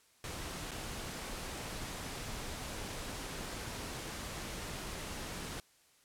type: noise with dropouts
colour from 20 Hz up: pink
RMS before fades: -42 dBFS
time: 0.24-5.6 s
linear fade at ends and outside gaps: 1 ms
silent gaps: 0.71-0.716 s
effects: white hiss -67 dBFS RMS until 6.04 s + low-pass 11000 Hz 12 dB/octave